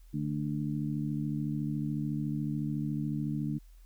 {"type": "harmonic tone", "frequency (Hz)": 73.9, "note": "D2", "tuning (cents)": 11, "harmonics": [2, 3, 4], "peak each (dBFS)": [-33, -35, -36], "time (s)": [0.13, 3.59], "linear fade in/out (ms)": 20, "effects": ["added 41 Hz sine -51 dBFS peak until 3.85 s", "white hiss -69 dBFS RMS until 3.85 s"]}